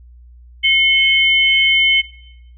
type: tone pair together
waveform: sine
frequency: 2173 / 3071 Hz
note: C#7 / G7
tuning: -35 / -36 cents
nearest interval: tritone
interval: 599 cents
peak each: -13 dBFS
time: 0.63-2.02 s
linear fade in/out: 20 ms
effects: noise-tail reverb RT60 0.9 s tail -17 dB re dry + added 60 Hz sine -39 dBFS peak until 2.57 s